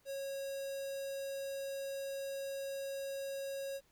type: tone with notch filter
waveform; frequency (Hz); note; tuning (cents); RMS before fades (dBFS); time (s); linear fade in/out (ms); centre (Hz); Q
square; 548; C#5; -20; -41; 0.05-3.81; 50; 2000; 1.2
effects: pink hiss -71 dBFS RMS until 3.91 s